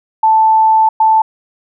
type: tone bursts at uneven times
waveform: sine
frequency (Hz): 880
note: A5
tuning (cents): 0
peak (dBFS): -6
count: 2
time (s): 0.23-0.89 / 1-1.22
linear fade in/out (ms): 5
effects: none